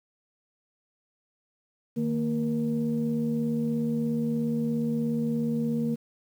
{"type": "tone cluster", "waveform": "sine", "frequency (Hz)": [153.9, 230.8, 473.6], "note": ["D#3", "A#3", "A#4"], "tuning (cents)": [-19, -17, 27], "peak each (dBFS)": [-32, -25, -34], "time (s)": [1.96, 5.96], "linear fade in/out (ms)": 20, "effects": ["tanh soft clip ceiling -16 dBFS", "9-bit"]}